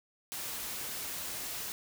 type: noise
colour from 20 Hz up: white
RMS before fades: -39 dBFS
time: 0.32-1.72 s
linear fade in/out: 0 ms
effects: none